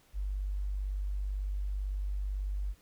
sine tone, 49 Hz, G1, in tune, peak -31 dBFS, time 0.13-2.75 s, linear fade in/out 50 ms, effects pink hiss -65 dBFS RMS until 2.81 s

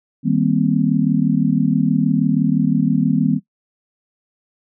sine chord, C minor seventh, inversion first, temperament just, 156.98 / 196.22 / 235.5 / 261.6 Hz, Eb3 / G3 / Bb3 / C4, +16 / +2 / +18 / 0 cents, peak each -19 dBFS, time 0.23-3.4 s, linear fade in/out 50 ms, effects noise-tail reverb RT60 0.1 s tail -18 dB re dry

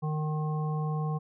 harmonic tone, 153.6 Hz, D#3, 22 cents flat, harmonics 1 / 3 / 5 / 7, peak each -28 / -40 / -40 / -41 dBFS, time 0.02-1.19 s, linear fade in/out 20 ms, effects none

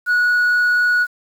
sine tone with frequency modulation, 1462 Hz, F#6, 21 cents flat, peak -10 dBFS, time 0.06-1.07 s, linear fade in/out 50 ms, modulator 23.7 Hz, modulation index 0.25, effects tanh soft clip ceiling -12 dBFS + 7-bit

